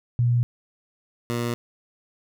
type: tone pair in turn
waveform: sine / 15% pulse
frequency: 120.5 / 118.98 Hz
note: B2 / A#2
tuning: -42 / +36 cents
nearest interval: unison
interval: 22 cents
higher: first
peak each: -17 / -18 dBFS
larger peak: first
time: 0.19-0.43 / 1.3-1.54 s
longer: neither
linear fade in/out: 0 ms
effects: none